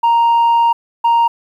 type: tone pair in turn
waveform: sine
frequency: 932.3 / 932.3 Hz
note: A#5 / A#5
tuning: 0 / 0 cents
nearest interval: unison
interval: 0 cents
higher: neither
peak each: -6 dBFS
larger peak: neither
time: 0.03-0.73 / 1.04-1.28 s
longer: first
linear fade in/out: 10 ms
effects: tanh soft clip ceiling -8 dBFS + 8-bit